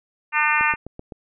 harmonic tone, 301.1 Hz, D4, 43 cents sharp, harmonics 3 / 4 / 5 / 6 / 7 / 8 / 9, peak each -24 / -24 / -25 / -23 / -26 / -24 / -26 dBFS, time 0.32-0.76 s, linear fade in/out 50 ms
click train, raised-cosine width 2 ms, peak -21 dBFS, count 5, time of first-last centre 0.61-1.122 s, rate 7.81 Hz
effects none

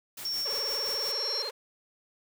white noise with tremolo, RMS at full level -40 dBFS, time 0.17-1.12 s, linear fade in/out 5 ms, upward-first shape sine, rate 5.8 Hz, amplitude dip 65%
sine tone, 5480 Hz, F8, 34 cents flat, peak -29 dBFS, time 0.25-1.42 s, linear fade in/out 2 ms
sine tone with exponential growth, 4186 Hz, C8, in tune, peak -32 dBFS, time 0.43-1.49 s, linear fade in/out 0 ms, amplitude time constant 230 ms
sawtooth tone with vibrato, 493.9 Hz, B4, in tune, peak -33 dBFS, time 0.45-1.51 s, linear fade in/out 10 ms, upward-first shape sine, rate 20 Hz, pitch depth 300 cents each way
effects none

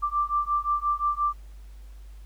sine beating tone pair, 1174.7 / 1180.4 Hz, D6 / D6, 0 / +8 cents, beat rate 5.7 Hz, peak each -26 dBFS, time 0.02-1.34 s, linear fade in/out 20 ms, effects added 50 Hz sine -41 dBFS peak until 2.25 s + pink hiss -61 dBFS RMS until 2.25 s

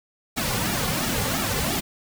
pink noise with flanger, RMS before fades -25 dBFS, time 0.36-1.81 s, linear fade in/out 20 ms, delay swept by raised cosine 1.9 to 3.2 ms, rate 2.9 Hz, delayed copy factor -0.8, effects none

